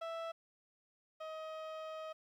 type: tone pair in turn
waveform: 30% pulse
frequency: 660 / 630.9 Hz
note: E5 / D#5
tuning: +2 / +24 cents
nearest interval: minor second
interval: 78 cents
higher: first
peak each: -37 / -40 dBFS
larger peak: first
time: 0.01-0.32 / 1.2-2.13 s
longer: second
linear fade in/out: 10 ms
effects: low-pass 3000 Hz 12 dB/octave + 12-bit